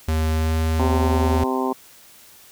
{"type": "tone with pitch glide", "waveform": "square", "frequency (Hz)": [79.1, 80.02], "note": ["D#2", "D#2"], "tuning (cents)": [29, 49], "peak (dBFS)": -19, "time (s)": [0.08, 1.44], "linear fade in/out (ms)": 5, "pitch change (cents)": 20, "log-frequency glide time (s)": [0.32, 0.55]}
{"type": "harmonic tone", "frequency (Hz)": 130, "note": "C3", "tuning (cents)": -11, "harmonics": [2, 3, 4, 5, 6, 7, 8], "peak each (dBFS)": [-24, -25, -32, -33, -30, -28, -29], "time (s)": [0.79, 1.73], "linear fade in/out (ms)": 5}
{"effects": ["white hiss -48 dBFS RMS until 2.51 s"]}